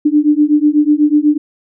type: beating tone pair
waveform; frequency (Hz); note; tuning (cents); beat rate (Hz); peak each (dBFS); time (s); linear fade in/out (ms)
sine; 294.1 / 302.2; D4 / D4; +3 / +50; 8.1; -11; 0.05-1.38; 10
effects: none